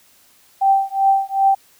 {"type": "tone with tremolo", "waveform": "sine", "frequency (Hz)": 781, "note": "G5", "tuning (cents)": -7, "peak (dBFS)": -9, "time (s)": [0.61, 1.55], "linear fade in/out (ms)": 10, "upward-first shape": "triangle", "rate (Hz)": 2.6, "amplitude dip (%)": 100, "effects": ["white hiss -53 dBFS RMS until 1.79 s"]}